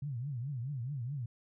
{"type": "tone with vibrato", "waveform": "sine", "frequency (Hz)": 130.81, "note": "C3", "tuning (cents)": 0, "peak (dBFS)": -35, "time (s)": [0.02, 1.26], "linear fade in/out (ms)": 5, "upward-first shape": "triangle", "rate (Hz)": 4.7, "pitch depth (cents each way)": 260, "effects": []}